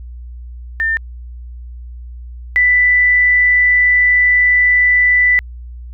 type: tone pair in turn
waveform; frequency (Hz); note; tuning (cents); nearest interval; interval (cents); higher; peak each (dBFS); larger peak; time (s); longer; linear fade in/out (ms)
sine; 1800 / 1983.2; A6 / B6; +39 / +7; major second; 168; second; -13 / -8; second; 0.8-0.97 / 2.56-5.39; second; 0
effects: added 60 Hz sine -28 dBFS peak until 5.93 s

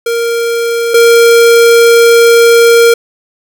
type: tone pair in turn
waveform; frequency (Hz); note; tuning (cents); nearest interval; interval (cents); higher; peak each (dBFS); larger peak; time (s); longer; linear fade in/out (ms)
square; 466.2 / 466.2; A#4 / A#4; 0 / 0; unison; 0; neither; -11 / -3; second; 0.06-0.94 / 0.94-2.94; second; 5
effects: none

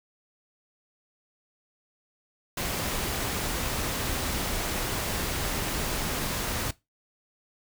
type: noise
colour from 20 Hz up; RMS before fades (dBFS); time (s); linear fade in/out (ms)
pink; -30; 2.57-6.71; 5
effects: noise-tail reverb RT60 0.2 s tail -19 dB re dry

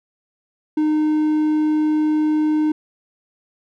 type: tone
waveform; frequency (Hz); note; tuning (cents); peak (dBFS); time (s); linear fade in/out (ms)
triangle; 306.6; D#4; -25; -13; 0.77-2.72; 5
effects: none

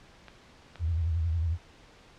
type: clicks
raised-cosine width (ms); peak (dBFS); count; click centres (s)
0.3; -29; 2; 0.283 / 0.757
type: tone with vibrato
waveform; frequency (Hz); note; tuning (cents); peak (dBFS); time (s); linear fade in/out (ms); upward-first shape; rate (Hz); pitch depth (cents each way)
sine; 82.41; E2; 0; -25; 0.79-1.58; 50; sine; 11; 98
effects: pink hiss -55 dBFS RMS until 2.18 s + low-pass 5000 Hz 12 dB/octave

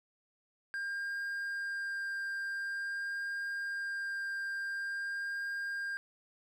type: tone with vibrato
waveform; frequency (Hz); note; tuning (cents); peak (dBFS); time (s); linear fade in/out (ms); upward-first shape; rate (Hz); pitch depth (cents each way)
triangle; 1600; G6; +35; -33; 0.74-5.97; 0; sine; 0.47; 8
effects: none

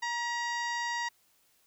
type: harmonic tone with a mistuned harmonic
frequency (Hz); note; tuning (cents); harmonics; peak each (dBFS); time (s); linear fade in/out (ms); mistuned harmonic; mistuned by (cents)
944; A#5; +22; 1 / 2 / 3 / 4 / 5 / 6 / 7 / 8; -34 / -34 / -46 / -45 / -44 / -46 / -49 / -53; 0.02-1.09; 10; 2; +27
effects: white hiss -68 dBFS RMS until 1.66 s

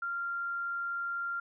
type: tone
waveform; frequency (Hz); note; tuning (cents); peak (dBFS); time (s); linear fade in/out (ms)
sine; 1388; F6; -11; -32; 0.02-1.4; 5
effects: none

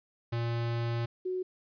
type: tone pair in turn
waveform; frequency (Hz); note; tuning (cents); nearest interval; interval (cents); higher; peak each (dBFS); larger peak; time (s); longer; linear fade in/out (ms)
square / sine; 117.3 / 369; A#2 / F#4; +11 / -5; octave + minor sixth; 1984; second; -30 / -30; neither; 0.32-1.06 / 1.25-1.43; first; 10
effects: resampled to 11025 Hz + 12-bit

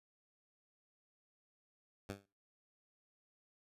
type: tone with exponential decay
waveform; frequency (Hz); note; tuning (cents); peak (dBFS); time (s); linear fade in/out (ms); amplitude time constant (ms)
10% pulse; 99.3; G2; +23; -31; 2.09-2.26; 5; 36
effects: noise-tail reverb RT60 0.3 s tail -23 dB re dry + resampled to 32000 Hz

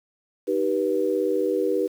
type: chord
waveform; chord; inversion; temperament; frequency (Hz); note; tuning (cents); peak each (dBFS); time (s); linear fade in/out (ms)
sine; Eb augmented; none; just; 311.1 / 388.9 / 486.1; Eb4 / G4 / B4; 0 / -14 / -28; -27 / -24 / -24; 0.47-1.88; 20
effects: 8-bit

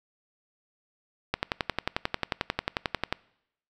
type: click train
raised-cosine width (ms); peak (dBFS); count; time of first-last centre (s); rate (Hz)
0.3; -9; 21; 1.34-3.126; 11.2
effects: noise-tail reverb RT60 0.8 s tail -24 dB re dry

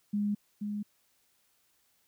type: tone pair in turn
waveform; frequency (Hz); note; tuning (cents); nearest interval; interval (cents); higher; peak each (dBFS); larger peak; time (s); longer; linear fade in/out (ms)
sine; 206 / 207.3; G#3 / G#3; -14 / -3; unison; 11; second; -27 / -32; first; 0.13-0.35 / 0.61-0.83; neither; 10
effects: white hiss -71 dBFS RMS until 2.07 s

